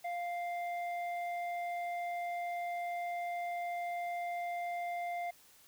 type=tone with low-pass filter; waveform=square; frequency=698.5 Hz; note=F5; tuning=in tune; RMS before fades=-38 dBFS; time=0.04-5.31 s; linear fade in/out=10 ms; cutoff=1600 Hz; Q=5.8; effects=white hiss -62 dBFS RMS until 5.67 s